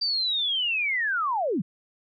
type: linear sweep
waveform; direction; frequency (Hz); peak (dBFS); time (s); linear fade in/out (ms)
sine; down; 4700 to 142.8; -23; 0.01-1.62; 10
effects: none